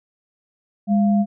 sine tone pair together, 204.6 / 689 Hz, G#3 / F5, -26 / -24 cents, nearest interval octave + major sixth, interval 2102 cents, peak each -14 / -25 dBFS, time 0.87-1.26 s, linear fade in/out 50 ms, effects none

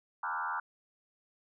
sine tone with frequency modulation, 1174.7 Hz, D6, in tune, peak -32 dBFS, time 0.23-0.6 s, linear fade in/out 5 ms, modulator 82.3 Hz, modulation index 4, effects none

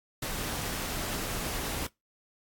pink noise, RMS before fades -34 dBFS, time 0.22-1.87 s, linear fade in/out 5 ms, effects noise-tail reverb RT60 0.2 s tail -24 dB re dry + AAC 64 kbps

